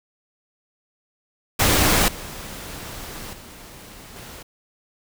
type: noise with level steps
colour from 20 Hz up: pink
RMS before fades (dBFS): -17 / -35 / -42 / -39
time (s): 1.59-4.43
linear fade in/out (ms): 10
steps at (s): 2.08 / 3.33 / 4.16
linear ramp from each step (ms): 2
effects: none